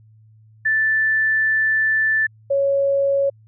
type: tone pair in turn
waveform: sine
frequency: 1760 / 554.4 Hz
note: A6 / C#5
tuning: 0 / 0 cents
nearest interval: octave + minor sixth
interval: 2000 cents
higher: first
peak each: -15 / -15 dBFS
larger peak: neither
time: 0.65-2.27 / 2.5-3.3 s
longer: first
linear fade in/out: 10 ms
effects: added 109 Hz sine -47 dBFS peak until 3.47 s